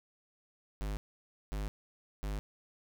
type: tone bursts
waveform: square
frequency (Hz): 50.9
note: G#1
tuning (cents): -34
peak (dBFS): -35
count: 3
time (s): 0.81-2.39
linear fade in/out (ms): 0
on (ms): 160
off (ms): 550
effects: none